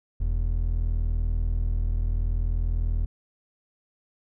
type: tone pair together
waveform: triangle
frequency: 40.5 / 81 Hz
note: E1 / E2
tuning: -30 / -30 cents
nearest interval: octave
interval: 1200 cents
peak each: -21 / -27 dBFS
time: 0.2-3.06 s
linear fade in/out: 10 ms
effects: none